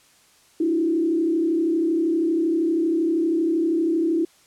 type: tone with frequency modulation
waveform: sine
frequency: 329.6 Hz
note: E4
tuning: in tune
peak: -18 dBFS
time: 0.6-4.25 s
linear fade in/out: 5 ms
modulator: 32.7 Hz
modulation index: 0.79
effects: white hiss -56 dBFS RMS until 4.46 s + low-pass 10000 Hz 12 dB/octave